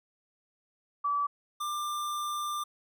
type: tone pair in turn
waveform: sine / square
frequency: 1152 / 1189.9 Hz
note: D6 / D6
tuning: -34 / +22 cents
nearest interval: minor second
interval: 56 cents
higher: second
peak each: -26 / -32 dBFS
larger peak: first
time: 1.04-1.27 / 1.6-2.64 s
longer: second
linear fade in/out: 10 ms
effects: none